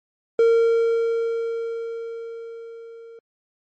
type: tone with level ramp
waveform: triangle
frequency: 459.7 Hz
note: A#4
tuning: 24 cents flat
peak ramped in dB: -10 to -38 dBFS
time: 0.39-3.19 s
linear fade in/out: 2 ms
effects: MP3 32 kbps